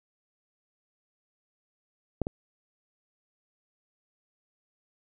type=clicks; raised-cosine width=2 ms; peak=-13 / -18 dBFS; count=2; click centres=2.217 / 2.269 s; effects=none